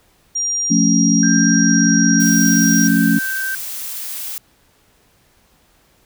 sine tone, 5700 Hz, F8, 34 cents sharp, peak -17 dBFS, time 0.35-2.88 s, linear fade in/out 10 ms
sine chord, F augmented, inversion none, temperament equal, 174.61 / 220 / 277.2 Hz, F3 / A3 / C#4, 0 / 0 / 0 cents, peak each -17 / -15 / -16 dBFS, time 0.7-3.19 s, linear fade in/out 10 ms
sine tone with pitch glide, 1584 to 1557.7 Hz, G6 to G6, +18 to -11 cents, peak -20 dBFS, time 1.23-3.55 s, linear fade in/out 2 ms, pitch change -29 cents, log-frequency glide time 1.46-1.99 s
blue noise, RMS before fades -27 dBFS, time 2.2-4.38 s, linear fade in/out 0 ms
effects pink hiss -56 dBFS RMS until 6.05 s

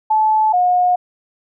sine tone pair in turn, 867 / 720.7 Hz, A5 / F#5, -26 / -46 cents, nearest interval minor third, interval 320 cents, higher first, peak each -11 dBFS, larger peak neither, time 0.1-0.53 / 0.53-0.96 s, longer neither, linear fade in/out 10 ms, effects none

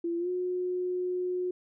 sine tone with pitch glide, 340 to 362.3 Hz, F4 to F#4, -46 to -36 cents, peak -28 dBFS, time 0.04-1.51 s, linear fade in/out 5 ms, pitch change +110 cents, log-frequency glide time 0.18-0.29 s, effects none

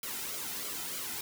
white noise with flanger, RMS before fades -38 dBFS, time 0.03-1.21 s, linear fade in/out 2 ms, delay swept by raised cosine 1.1 to 1.82 ms, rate 3.2 Hz, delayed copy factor -0.65, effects none

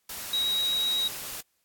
sine tone in noise, 3823 Hz, A#7, 43 cents sharp, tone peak -24 dBFS, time 0.33-1.08 s, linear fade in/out 5 ms, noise white, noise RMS -37 dBFS, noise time 0.09-1.41 s, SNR +10 dB, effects white hiss -73 dBFS RMS until 1.64 s + AAC 64 kbps

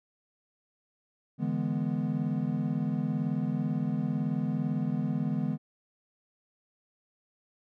triangle chord, E dominant seventh, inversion third, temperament equal, 146.83 / 164.81 / 207.7 / 246.9 Hz, D3 / E3 / G#3 / B3, 0 / 0 / 0 / 0 cents, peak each -31 dBFS, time 1.38-5.58 s, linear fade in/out 50 ms, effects none

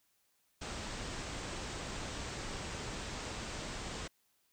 pink low-pass noise, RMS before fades -42 dBFS, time 0.61-4.08 s, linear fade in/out 10 ms, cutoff 8500 Hz, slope 96 dB/octave, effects white hiss -75 dBFS RMS until 4.52 s

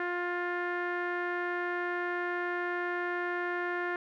sawtooth tone with low-pass filter, 352.6 Hz, F4, 17 cents sharp, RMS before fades -33 dBFS, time 0-3.96 s, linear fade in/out 2 ms, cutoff 1700 Hz, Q 4.2, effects none

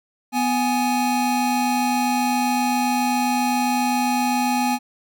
square tone pair together, 248.6 / 833.3 Hz, B3 / G#5, +12 / +6 cents, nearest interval octave + major sixth, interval 2094 cents, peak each -22 dBFS, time 0.32-4.79 s, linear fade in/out 50 ms, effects none

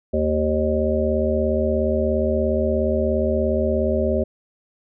harmonic tone, 77 Hz, D#2, 17 cents flat, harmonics 1 / 3 / 5 / 7 / 8, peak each -24 / -24 / -24 / -24 / -24 dBFS, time 0.13-4.24 s, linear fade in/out 10 ms, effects none

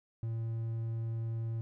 triangle tone, 113.8 Hz, A#2, 41 cents flat, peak -31 dBFS, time 0.23-1.61 s, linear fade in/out 0 ms, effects none

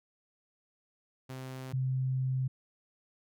sawtooth / sine tone pair in turn, 130.4 / 130.4 Hz, C3 / C3, -5 / -5 cents, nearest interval unison, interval 0 cents, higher neither, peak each -36 / -28 dBFS, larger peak second, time 1.29-1.73 / 1.73-2.48 s, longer second, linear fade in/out 10 ms, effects none

